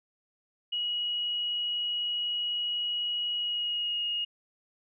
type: tone with pitch glide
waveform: sine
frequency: 2906 to 2866 Hz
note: F#7 to F7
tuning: -32 to +44 cents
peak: -28 dBFS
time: 0.72-4.25 s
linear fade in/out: 10 ms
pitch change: -24 cents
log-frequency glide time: 3.36-4.05 s
effects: none